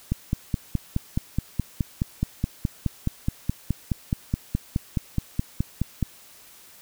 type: click train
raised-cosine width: 5 ms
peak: -10 dBFS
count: 29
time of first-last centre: 0.12-6.027 s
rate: 4.74 Hz
effects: white hiss -50 dBFS RMS until 6.81 s